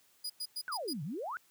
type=tone bursts; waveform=sawtooth; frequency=4921 Hz; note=D#8; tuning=20 cents flat; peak=-33 dBFS; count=5; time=0.24-0.935 s; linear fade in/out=10 ms; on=59 ms; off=100 ms
type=exponential two-way sweep; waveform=sine; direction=down then up; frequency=1568 to 132.6 to 1568 Hz; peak=-36 dBFS; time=0.68-1.37 s; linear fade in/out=0 ms; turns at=1.03 s
effects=white hiss -67 dBFS RMS until 1.5 s + high-pass 80 Hz 12 dB/octave